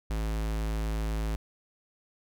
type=tone; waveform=square; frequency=54 Hz; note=A1; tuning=32 cents flat; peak=-29 dBFS; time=0.1-1.36 s; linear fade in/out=5 ms; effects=none